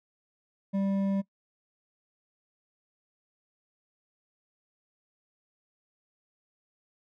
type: tone with hard clipping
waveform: triangle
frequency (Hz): 196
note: G3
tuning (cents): 0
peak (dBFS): -27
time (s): 0.73-1.22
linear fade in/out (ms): 20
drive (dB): 11
effects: noise-tail reverb RT60 0.1 s tail -21 dB re dry